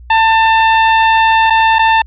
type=tone with dropouts; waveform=sawtooth; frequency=893 Hz; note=A5; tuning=25 cents sharp; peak=-3 dBFS; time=0.1-2.02 s; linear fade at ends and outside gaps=5 ms; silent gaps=1.5-1.504 / 1.786-1.791 s; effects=added 60 Hz sine -32 dBFS peak until 2.06 s + resampled to 8000 Hz